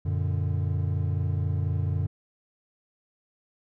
triangle chord, Gb augmented, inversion none, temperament equal, 92.5 / 116.54 / 146.83 Hz, Gb2 / Bb2 / D3, 0 / 0 / 0 cents, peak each -24 / -30 / -28 dBFS, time 0.05-2.07 s, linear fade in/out 10 ms, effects none

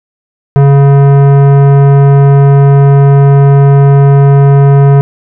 sine tone with tanh clipping, 139.7 Hz, C#3, 14 cents sharp, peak -3 dBFS, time 0.56-5.01 s, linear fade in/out 0 ms, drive 16 dB, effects none

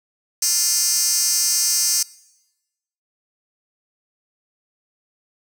10% pulse tone with high-pass filter, 349.7 Hz, F4, 2 cents sharp, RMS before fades -19 dBFS, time 0.42-2.03 s, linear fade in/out 5 ms, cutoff 6600 Hz, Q 4.4, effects noise-tail reverb RT60 1.0 s tail -22 dB re dry

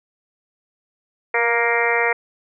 harmonic tone with a mistuned harmonic, 233.9 Hz, A#3, 6 cents sharp, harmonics 2 / 3 / 4 / 5 / 6 / 7 / 8 / 9 / 10, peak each -22 / -26 / -25 / -31 / -27 / -31 / -22 / -23 / -26 dBFS, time 1.34-2.13 s, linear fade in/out 5 ms, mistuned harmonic 2, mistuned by +16 cents, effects none

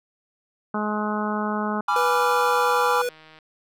harmonic tone, 211.2 Hz, G#3, 29 cents sharp, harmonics 1 / 2 / 3 / 4 / 5 / 6 / 7, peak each -26 / -32 / -33 / -31 / -32 / -31 / -35 dBFS, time 0.74-1.81 s, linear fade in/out 5 ms
triangle chord, G# diminished seventh, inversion none, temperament equal with one note detuned, 830.6 / 987.8 / 1174.7 / 1380.1 Hz, G#5 / B5 / D6 / F6, 0 / 0 / 0 / -21 cents, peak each -23 dBFS, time 1.88-3.02 s, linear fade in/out 5 ms
click train, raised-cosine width 0.3 ms, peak -32 dBFS, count 233, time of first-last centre 1.91-3.388 s, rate 157 Hz
square tone, 489.9 Hz, B4, 14 cents flat, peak -24 dBFS, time 1.96-3.09 s, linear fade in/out 2 ms
effects none

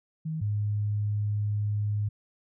sine tone pair in turn, 158.3 / 104.16 Hz, D#3 / G#2, +30 / +6 cents, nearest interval perfect fifth, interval 724 cents, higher first, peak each -29 / -25 dBFS, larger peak second, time 0.25-0.41 / 0.41-2.09 s, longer second, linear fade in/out 10 ms, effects none

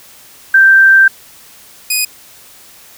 sine / 10% pulse tone pair in turn, 1568 / 2489 Hz, G6 / D#7, 0 / 0 cents, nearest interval minor sixth, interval 800 cents, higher second, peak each -3 dBFS, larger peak neither, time 0.54-1.08 / 1.9-2.05 s, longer first, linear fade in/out 5 ms, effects white hiss -40 dBFS RMS until 2.97 s

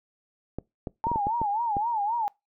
clicks, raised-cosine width 2 ms, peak -18 dBFS, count 8, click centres 0.586 / 0.872 / 1.069 / 1.116 / 1.159 / 1.269 / 1.416 / 1.768 s
sine tone with vibrato, 876 Hz, A5, 8 cents flat, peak -24 dBFS, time 1.04-2.28 s, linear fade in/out 0 ms, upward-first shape sine, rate 3.8 Hz, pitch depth 150 cents each way
effects noise-tail reverb RT60 0.2 s tail -24 dB re dry

